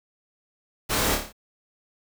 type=noise with echo; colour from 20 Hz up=pink; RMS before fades=-25 dBFS; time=0.89-1.16 s; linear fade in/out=20 ms; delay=28 ms; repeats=6; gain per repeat=-4 dB; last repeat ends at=1.328 s; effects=none